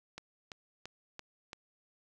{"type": "click train", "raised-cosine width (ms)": 0.2, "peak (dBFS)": -26, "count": 5, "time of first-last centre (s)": [0.18, 1.531], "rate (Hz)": 2.96, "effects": []}